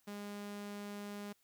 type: tone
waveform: sawtooth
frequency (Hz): 204.5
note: G#3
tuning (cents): -26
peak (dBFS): -39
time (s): 0.07-1.33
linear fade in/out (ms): 10
effects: white hiss -74 dBFS RMS until 1.43 s